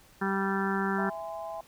harmonic tone, 194.8 Hz, G3, 11 cents flat, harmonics 1 / 2 / 4 / 5 / 6 / 7 / 8 / 9, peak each -30 / -33 / -37 / -36 / -41 / -35 / -37 / -38 dBFS, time 0.21-1.1 s, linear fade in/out 10 ms
sine chord, E augmented, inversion none, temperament just, 659.3 / 824.1 / 1030.1 Hz, E5 / G#5 / B#5, 0 / -14 / -27 cents, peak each -37 / -40 / -43 dBFS, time 0.98-1.61 s, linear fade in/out 5 ms
effects pink hiss -58 dBFS RMS until 1.67 s

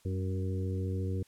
harmonic tone with a mistuned harmonic, 94 Hz, F#2, 28 cents sharp, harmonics 1 / 2 / 3 / 4 / 5, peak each -31 / -40 / -42 / -42 / -43 dBFS, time 0.05-1.23 s, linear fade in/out 5 ms, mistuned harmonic 2, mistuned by +43 cents, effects white hiss -65 dBFS RMS until 1.27 s + low-pass 11000 Hz 12 dB/octave

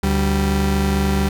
35% pulse tone pair together, 73.39 / 195.7 Hz, D2 / G3, -1 / -3 cents, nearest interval octave + perfect fourth, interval 1698 cents, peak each -17 dBFS, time 0.03-1.29 s, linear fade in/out 5 ms, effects none

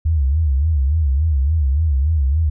sine tone with vibrato, 73.42 Hz, D2, in tune, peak -13 dBFS, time 0.05-2.5 s, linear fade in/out 10 ms, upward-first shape sine, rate 3.5 Hz, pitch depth 190 cents each way, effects none

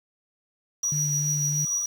triangle tone with tremolo, 5800 Hz, F#8, 35 cents flat, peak -20 dBFS, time 0.83-1.86 s, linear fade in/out 5 ms, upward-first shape triangle, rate 6.8 Hz, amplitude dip 45%
sine tone with vibrato, 146.83 Hz, D3, in tune, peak -25 dBFS, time 0.92-1.65 s, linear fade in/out 2 ms, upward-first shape sine, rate 3.3 Hz, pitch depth 22 cents each way
effects tanh soft clip ceiling -18 dBFS + 7-bit

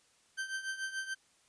40% pulse tone with tremolo, 1557 Hz, G6, 12 cents flat, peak -32 dBFS, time 0.37-1.15 s, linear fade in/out 20 ms, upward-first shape triangle, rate 6.9 Hz, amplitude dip 80%, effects white hiss -68 dBFS RMS until 1.48 s + resampled to 22050 Hz

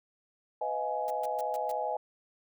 sine chord, F half-diminished seventh, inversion second, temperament just, 502.9 / 628.6 / 698.5 / 838.1 Hz, Cb5 / Eb5 / F5 / Ab5, +31 / +18 / 0 / +16 cents, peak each -37 / -35 / -38 / -33 dBFS, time 0.61-1.97 s, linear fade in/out 5 ms
white noise bursts, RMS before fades -48 dBFS, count 5, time 1.08-1.715 s, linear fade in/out 0 ms, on 23 ms, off 130 ms
effects none

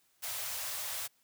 white band-stop noise, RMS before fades -38 dBFS, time 0.22-1.08 s, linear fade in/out 20 ms, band 120 to 510 Hz, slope 48 dB/octave, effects white hiss -71 dBFS RMS until 1.23 s + high-pass 60 Hz 12 dB/octave

